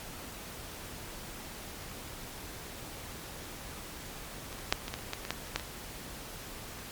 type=clicks; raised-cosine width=0.2 ms; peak=-25 / -26 / -6 / -19 / -17 / -28 / -15 / -21 / -13 / -29 / -11 / -23 dBFS; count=12; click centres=4.528 / 4.589 / 4.725 / 4.881 / 4.94 / 4.989 / 5.134 / 5.251 / 5.306 / 5.472 / 5.56 / 5.597 s; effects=pink hiss -44 dBFS RMS until 6.91 s + MP3 96 kbps